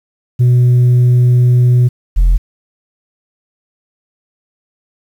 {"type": "tone pair in turn", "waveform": "sine", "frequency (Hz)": [123.47, 42.78], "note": ["B2", "F1"], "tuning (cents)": [0, -35], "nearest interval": "octave + tritone", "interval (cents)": 1835, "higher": "first", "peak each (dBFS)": -3, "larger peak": "neither", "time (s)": [[0.39, 1.89], [2.16, 2.38]], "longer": "first", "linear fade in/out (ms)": 20, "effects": ["tanh soft clip ceiling -5 dBFS", "7-bit"]}